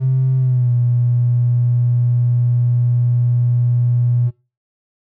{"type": "tone with pitch glide", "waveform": "triangle", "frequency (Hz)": [130.81, 121.35], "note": ["C3", "B2"], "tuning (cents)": [0, -30], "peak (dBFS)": -8, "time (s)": [0, 4.31], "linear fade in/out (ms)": 50, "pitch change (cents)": -130, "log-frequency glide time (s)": [0.37, 0.71], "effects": ["noise-tail reverb RT60 0.3 s tail -24 dB re dry", "tanh soft clip ceiling -10 dBFS"]}